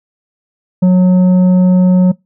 sine tone with tanh clipping, 182.7 Hz, F#3, 22 cents flat, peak -6 dBFS, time 0.82-2.12 s, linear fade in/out 10 ms, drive 7 dB, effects noise-tail reverb RT60 0.2 s tail -24 dB re dry

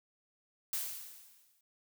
blue noise with exponential decay, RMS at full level -34 dBFS, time 0.73-1.61 s, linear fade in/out 2 ms, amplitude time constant 190 ms, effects none

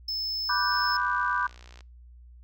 triangle tone, 5240 Hz, E8, 11 cents flat, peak -27 dBFS, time 0.08-0.97 s, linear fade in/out 5 ms
sine chord, G major seventh, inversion first, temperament equal, 987.8 / 1174.7 / 1480 / 1568 Hz, B5 / D6 / F#6 / G6, 0 / 0 / 0 / 0 cents, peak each -29 / -29 / -31 / -30 dBFS, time 0.49-1.47 s, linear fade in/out 5 ms
click train, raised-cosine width 0.2 ms, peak -32 dBFS, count 67, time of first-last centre 0.72-1.807 s, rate 60.7 Hz
effects noise-tail reverb RT60 0.3 s tail -25 dB re dry + added 60 Hz sine -47 dBFS peak until 2.43 s

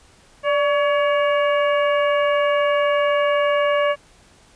harmonic tone with a mistuned harmonic, 564 Hz, C#5, 30 cents sharp, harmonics 1 / 2 / 3 / 4 / 5, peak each -17 / -23 / -27 / -29 / -31 dBFS, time 0.43-3.96 s, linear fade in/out 50 ms, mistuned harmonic 1, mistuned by +59 cents, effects pink hiss -52 dBFS RMS until 4.55 s + resampled to 22050 Hz

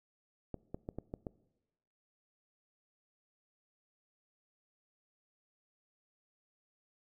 clicks, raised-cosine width 2 ms, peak -26 dBFS, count 6, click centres 0.543 / 0.745 / 0.889 / 0.986 / 1.139 / 1.268 s, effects noise-tail reverb RT60 1.0 s tail -21 dB re dry

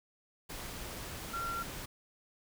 sine tone in noise, 1371 Hz, F6, 32 cents flat, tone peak -35 dBFS, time 1.33-1.63 s, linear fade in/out 10 ms, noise pink, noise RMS -43 dBFS, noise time 0.49-1.86 s, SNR +5 dB, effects none

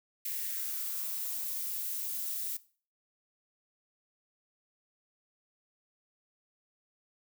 violet noise with high-pass filter sweep, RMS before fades -36 dBFS, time 0.25-2.57 s, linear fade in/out 5 ms, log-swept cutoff 2100 to 270 Hz, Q 2.9, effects noise-tail reverb RT60 0.4 s tail -18 dB re dry

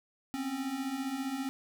square beating tone pair, 255.8 / 270.8 Hz, C4 / C#4, -39 / -40 cents, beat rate 15 Hz, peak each -40 / -35 dBFS, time 0.34-1.49 s, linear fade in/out 0 ms, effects 12-bit

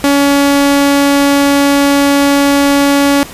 sawtooth tone, 282 Hz, C#4, 30 cents sharp, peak -3 dBFS, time 0.04-3.23 s, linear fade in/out 0 ms, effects pink hiss -30 dBFS RMS until 3.33 s + resampled to 32000 Hz

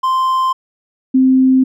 triangle / sine tone pair in turn, 1043 / 260.8 Hz, C6 / C4, -6 / -5 cents, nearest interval 2 octaves, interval 2399 cents, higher first, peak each -10 / -7 dBFS, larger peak second, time 0.03-0.53 / 1.14-1.64 s, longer neither, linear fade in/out 10 ms, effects none

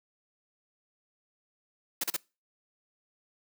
white noise bursts, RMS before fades -30 dBFS, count 3, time 2.01-2.166 s, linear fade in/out 5 ms, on 28 ms, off 36 ms, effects noise-tail reverb RT60 0.3 s tail -25 dB re dry + high-pass 200 Hz 12 dB/octave

